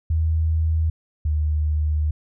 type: tone pair in turn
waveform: sine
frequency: 80 / 76.19 Hz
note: D#2 / D#2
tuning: +49 / -36 cents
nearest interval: minor second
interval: 85 cents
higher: first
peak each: -17 / -18 dBFS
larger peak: first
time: 0.1-0.9 / 1.25-2.11 s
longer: second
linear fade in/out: 5 ms
effects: none